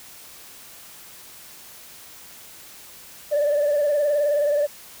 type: tone with vibrato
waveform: sine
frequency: 585 Hz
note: D5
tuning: 7 cents flat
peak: -16 dBFS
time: 3.31-4.67 s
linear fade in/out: 20 ms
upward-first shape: sine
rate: 19 Hz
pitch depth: 49 cents each way
effects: tanh soft clip ceiling -15 dBFS + white hiss -44 dBFS RMS until 5 s